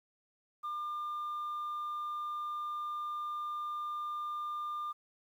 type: tone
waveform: sine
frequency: 1200 Hz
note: D6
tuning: 37 cents sharp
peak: -33 dBFS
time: 0.63-4.93 s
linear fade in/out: 20 ms
effects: tanh soft clip ceiling -34 dBFS + 11-bit